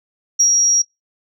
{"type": "tone with ADSR envelope", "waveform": "sine", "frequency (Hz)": 5670, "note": "F8", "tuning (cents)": 25, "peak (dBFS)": -8, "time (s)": [0.39, 0.82], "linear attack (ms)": 14, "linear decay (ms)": 79, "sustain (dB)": -3, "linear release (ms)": 6, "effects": ["noise-tail reverb RT60 0.2 s tail -25 dB re dry", "tanh soft clip ceiling -6 dBFS"]}